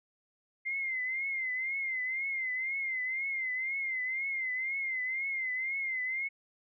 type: tone with vibrato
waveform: sine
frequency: 2093 Hz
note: C7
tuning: in tune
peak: -31 dBFS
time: 0.65-6.29 s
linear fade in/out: 20 ms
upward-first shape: triangle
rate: 2 Hz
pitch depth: 89 cents each way
effects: none